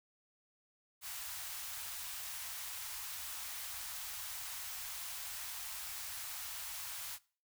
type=band-stop noise; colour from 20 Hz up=white; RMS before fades=-44 dBFS; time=1.01-7.19 s; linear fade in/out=50 ms; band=100 to 750 Hz; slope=24 dB/octave; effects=noise-tail reverb RT60 0.4 s tail -21 dB re dry